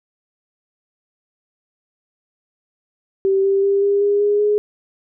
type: tone with pitch steps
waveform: sine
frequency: 387.7 / 392.4 / 397.2 / 402.1 / 407 / 411.9 / 417 Hz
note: G4 / G4 / G4 / G4 / G#4 / G#4 / G#4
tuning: -19 / +2 / +23 / +44 / -35 / -14 / +7 cents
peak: -13 dBFS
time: 3.25-4.58 s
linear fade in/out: 0 ms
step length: 190 ms
effects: none